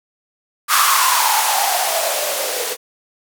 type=noise with band-pass filter sweep; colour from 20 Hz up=violet; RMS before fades=-17 dBFS; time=0.68-2.77 s; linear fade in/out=50 ms; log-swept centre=1200 to 460 Hz; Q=7.6; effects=none